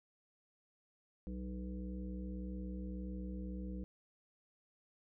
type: harmonic tone with a mistuned harmonic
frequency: 61.74 Hz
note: B1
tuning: in tune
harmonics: 1 / 3 / 5 / 7 / 8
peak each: -43 / -44 / -50 / -61 / -55 dBFS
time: 1.27-3.84 s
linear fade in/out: 0 ms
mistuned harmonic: 3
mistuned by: +34 cents
effects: none